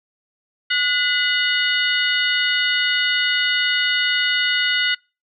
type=harmonic tone with a mistuned harmonic; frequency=728 Hz; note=F#5; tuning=28 cents flat; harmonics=2 / 3 / 4 / 5 / 6; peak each=-22 / -22 / -22 / -27 / -29 dBFS; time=0.7-4.95 s; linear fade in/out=10 ms; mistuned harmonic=3; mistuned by=-140 cents; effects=noise-tail reverb RT60 0.3 s tail -26 dB re dry